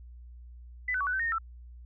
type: tone with pitch steps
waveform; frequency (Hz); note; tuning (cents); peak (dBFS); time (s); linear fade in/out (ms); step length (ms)
sine; 1998 / 1506 / 1131 / 1485 / 1542 / 1849 / 1836 / 1331; B6 / F#6 / C#6 / F#6 / G6 / A#6 / A#6 / E6; +20 / +30 / +34 / +6 / -29 / -15 / -27 / +16; -27; 0.88-1.384; 5; 63
effects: added 60 Hz sine -45 dBFS peak until 1.85 s